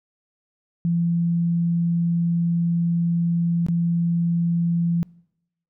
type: tone with dropouts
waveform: sine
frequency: 170 Hz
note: F3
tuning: 46 cents flat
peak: -18 dBFS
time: 0.85-5.03 s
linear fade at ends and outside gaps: 0 ms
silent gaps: 3.665-3.685 s
effects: noise-tail reverb RT60 0.8 s tail -25 dB re dry